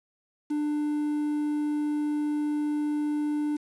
triangle tone with quantisation, 297.5 Hz, D4, 22 cents sharp, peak -23 dBFS, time 0.5-3.57 s, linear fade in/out 10 ms, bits 8, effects resampled to 22050 Hz

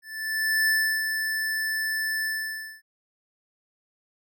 square tone with ADSR envelope, 1757 Hz, A6, 3 cents flat, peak -20 dBFS, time 0.02-2.82 s, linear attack 660 ms, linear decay 340 ms, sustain -6 dB, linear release 570 ms, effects none

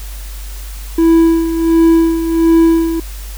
triangle tone with tremolo, 329.6 Hz, E4, in tune, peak -3 dBFS, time 0.98-3 s, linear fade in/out 5 ms, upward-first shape sine, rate 1.4 Hz, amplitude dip 65%, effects added 49 Hz sine -24 dBFS peak until 3.37 s + white hiss -35 dBFS RMS until 3.37 s

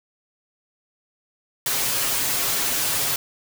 white noise with comb filter, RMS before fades -23 dBFS, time 1.66-3.16 s, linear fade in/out 2 ms, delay 7.3 ms, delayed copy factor +0.8, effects none

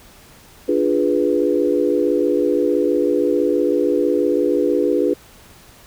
sine chord, D diminished seventh, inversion none, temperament equal, 293.7 / 349.2 / 415.3 / 493.9 Hz, D4 / F4 / Ab4 / Cb5, 0 / 0 / 0 / 0 cents, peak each -20 dBFS, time 0.68-5.14 s, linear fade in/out 10 ms, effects pink hiss -46 dBFS RMS until 5.86 s

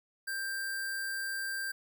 sine tone with sample-and-hold, 1583 Hz, G6, 17 cents sharp, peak -33 dBFS, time 0.27-1.72 s, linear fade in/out 10 ms, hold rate 6300 Hz, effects none

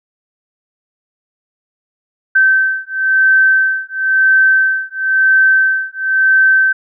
sine beating tone pair, 1546 / 1546.98 Hz, G6 / G6, -24 / -23 cents, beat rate 0.98 Hz, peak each -12 dBFS, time 2.35-6.73 s, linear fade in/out 10 ms, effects none

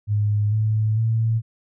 sine tone with pitch steps, 104.4 / 108.46 / 112.67 Hz, G#2 / A2 / A2, +10 / -24 / +42 cents, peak -17 dBFS, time 0.07-1.42 s, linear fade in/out 50 ms, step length 450 ms, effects none

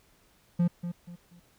triangle tone with echo, 173.9 Hz, F3, 7 cents flat, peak -19 dBFS, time 0.59-0.68 s, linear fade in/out 10 ms, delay 240 ms, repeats 3, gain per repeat -10 dB, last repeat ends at 1.4 s, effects pink hiss -64 dBFS RMS until 1.58 s

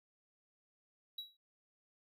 triangle tone with exponential decay, 3886 Hz, B7, 29 cents flat, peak -37 dBFS, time 1.18-1.37 s, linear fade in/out 5 ms, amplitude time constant 41 ms, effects none

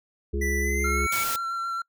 harmonic tone, 69.5 Hz, C#2, 5 cents sharp, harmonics 1 / 3 / 5 / 6, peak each -26 / -35 / -33 / -32 dBFS, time 0.33-1.07 s, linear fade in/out 10 ms
square tone with pitch glide, 1976 to 2244 Hz, B6 to C#7, 0 to +21 cents, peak -28 dBFS, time 0.41-1.24 s, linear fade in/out 10 ms, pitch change +221 cents, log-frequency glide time 0.6-1.09 s
triangle tone with vibrato, 1360 Hz, F6, 46 cents flat, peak -25 dBFS, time 0.84-1.82 s, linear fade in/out 5 ms, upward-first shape sine, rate 7.5 Hz, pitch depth 14 cents each way
white noise, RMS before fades -30 dBFS, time 1.12-1.36 s, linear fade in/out 2 ms
effects noise-tail reverb RT60 0.1 s tail -26 dB re dry

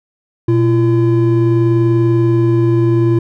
triangle tone pair together, 120 / 339.4 Hz, B2 / F4, -49 / -49 cents, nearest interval octave + tritone, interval 1800 cents, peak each -10 dBFS, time 0.48-3.19 s, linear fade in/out 5 ms, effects none

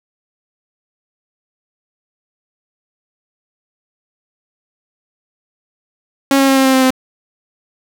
sawtooth tone with pitch steps, 274.1 / 271.6 / 269.1 / 266.6 / 264.2 / 261.7 / 259.3 Hz, C#4 / C#4 / C4 / C4 / C4 / C4 / C4, -19 / -35 / +49 / +33 / +17 / 0 / -15 cents, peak -5 dBFS, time 6.31-6.905 s, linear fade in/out 2 ms, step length 85 ms, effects none

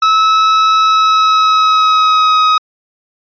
45% pulse tone with pitch glide, 1298 to 1263.2 Hz, E6 to D#6, -27 to +26 cents, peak -7 dBFS, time 0.02-2.58 s, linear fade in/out 5 ms, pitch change -47 cents, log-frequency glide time 0.81-2.4 s, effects resampled to 11025 Hz

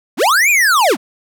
square linear two-way sweep, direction up then down, 167.6 to 2489 to 167.6 Hz, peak -10 dBFS, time 0.17-0.97 s, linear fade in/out 50 ms, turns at 0.5 s, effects none

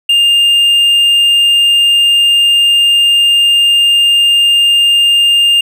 triangle tone, 2808 Hz, F7, 9 cents sharp, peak -4 dBFS, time 0.09-5.61 s, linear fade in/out 5 ms, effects none

